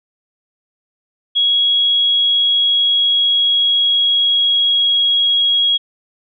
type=tone with pitch glide; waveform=sine; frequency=3322 to 3303 Hz; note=G#7 to G#7; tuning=0 to -10 cents; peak=-11 dBFS; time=1.35-5.78 s; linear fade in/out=20 ms; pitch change=-10 cents; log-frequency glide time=1.72-5.67 s; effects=none